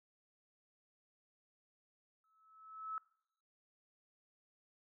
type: tone with exponential growth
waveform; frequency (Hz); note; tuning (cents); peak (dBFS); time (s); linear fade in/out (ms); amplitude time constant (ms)
sine; 1300; E6; -24; -37; 2.24-2.98; 1; 160
effects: noise-tail reverb RT60 0.7 s tail -23 dB re dry